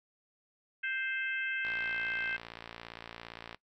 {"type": "harmonic tone", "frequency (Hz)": 523.3, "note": "C5", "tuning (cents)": 0, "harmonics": [3, 4, 5, 6], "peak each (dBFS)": [-34, -39, -39, -48], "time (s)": [0.83, 2.37], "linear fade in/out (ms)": 10}
{"type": "click train", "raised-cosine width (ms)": 0.3, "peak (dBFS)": -27, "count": 110, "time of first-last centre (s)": [1.65, 3.546], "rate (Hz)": 57.5}
{"effects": ["noise-tail reverb RT60 0.1 s tail -19 dB re dry"]}